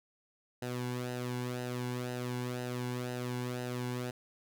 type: tone with flanger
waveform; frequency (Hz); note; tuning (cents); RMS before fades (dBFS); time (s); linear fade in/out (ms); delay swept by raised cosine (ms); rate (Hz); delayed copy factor
sawtooth; 124; B2; +7; -37; 0.62-4.11; 5; 0.88 to 1.62; 2; -0.65
effects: none